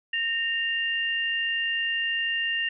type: tone pair together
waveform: sine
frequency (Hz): 1841.3 / 2794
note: A#6 / F7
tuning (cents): -22 / 0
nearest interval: perfect fifth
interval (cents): 722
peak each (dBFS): -27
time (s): 0.13-2.69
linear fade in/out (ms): 5
effects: none